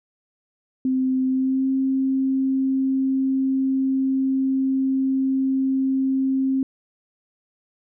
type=tone with pitch glide; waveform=sine; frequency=260 to 266.1 Hz; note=C4 to C4; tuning=-11 to +29 cents; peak=-18 dBFS; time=0.85-6.63 s; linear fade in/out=2 ms; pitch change=+40 cents; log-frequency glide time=1.26-1.69 s; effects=none